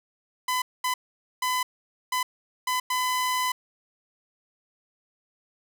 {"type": "tone bursts at uneven times", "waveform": "sawtooth", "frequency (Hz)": 1008, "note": "B5", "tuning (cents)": 35, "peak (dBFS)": -20, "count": 6, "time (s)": [[0.48, 0.62], [0.84, 0.94], [1.42, 1.63], [2.12, 2.23], [2.67, 2.8], [2.9, 3.52]], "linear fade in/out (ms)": 5, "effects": []}